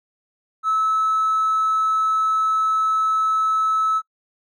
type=tone with hard clipping; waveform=sine; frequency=1300 Hz; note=E6; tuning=24 cents flat; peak=-17 dBFS; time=0.63-4.02 s; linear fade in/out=50 ms; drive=1 dB; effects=noise-tail reverb RT60 0.1 s tail -23 dB re dry